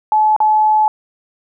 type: tone with dropouts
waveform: sine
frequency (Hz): 859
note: A5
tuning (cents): -42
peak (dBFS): -9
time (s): 0.12-0.88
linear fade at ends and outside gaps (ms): 1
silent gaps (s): 0.364-0.403
effects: none